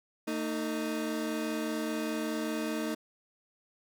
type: tone pair together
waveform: 30% pulse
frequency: 226.1 / 311.1 Hz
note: A3 / D#4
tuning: +47 / 0 cents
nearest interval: tritone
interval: 553 cents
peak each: -32 / -31 dBFS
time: 0.27-2.95 s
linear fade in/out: 10 ms
effects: none